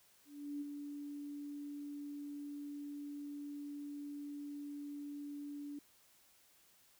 sine tone with ADSR envelope, 289 Hz, D4, 28 cents flat, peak -38 dBFS, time 0.25-5.79 s, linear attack 360 ms, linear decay 25 ms, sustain -5 dB, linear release 4 ms, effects white hiss -68 dBFS RMS until 6.99 s

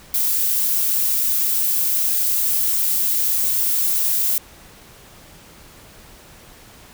violet noise, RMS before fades -19 dBFS, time 0.14-4.38 s, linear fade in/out 2 ms, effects pink hiss -45 dBFS RMS until 6.93 s

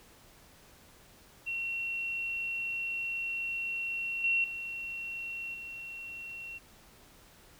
sine tone with level steps, 2728 Hz, F7, 41 cents flat, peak -32 / -25 / -36 / -40 dBFS, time 1.46-6.59 s, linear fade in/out 20 ms, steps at 4.24 / 4.44 / 5.54 s, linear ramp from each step 2 ms, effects pink hiss -58 dBFS RMS until 7.59 s

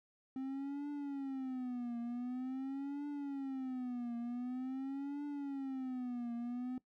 triangle tone with vibrato, 261.6 Hz, C4, in tune, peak -36 dBFS, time 0.36-6.78 s, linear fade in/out 2 ms, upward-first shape triangle, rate 0.46 Hz, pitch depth 190 cents each way, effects noise-tail reverb RT60 0.1 s tail -19 dB re dry

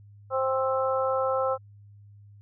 harmonic tone, 263.5 Hz, C4, 12 cents sharp, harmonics 2 / 3 / 4 / 5, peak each -25 / -32 / -33 / -30 dBFS, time 0.3-1.58 s, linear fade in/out 50 ms, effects added 102 Hz sine -48 dBFS peak until 2.41 s

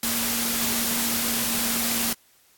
sine tone in noise, 233.1 Hz, A#3, in tune, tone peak -31 dBFS, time 0.03-2.13 s, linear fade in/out 2 ms, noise white, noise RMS -25 dBFS, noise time 0.03-2.13 s, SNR -9 dB, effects white hiss -59 dBFS RMS until 2.57 s + AAC 64 kbps

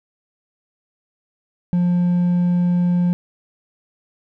triangle tone with hard clipping, 176.6 Hz, F3, 20 cents sharp, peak -15 dBFS, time 1.73-3.13 s, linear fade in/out 0 ms, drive 5 dB, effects none

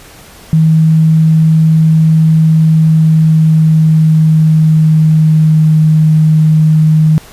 sine tone with pitch glide, 159.2 to 156.19 Hz, D#3 to D#3, +40 to +7 cents, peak -4 dBFS, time 0.53-7.18 s, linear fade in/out 0 ms, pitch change -33 cents, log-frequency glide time 2.52-5.82 s, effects pink hiss -36 dBFS RMS until 7.32 s + resampled to 32000 Hz

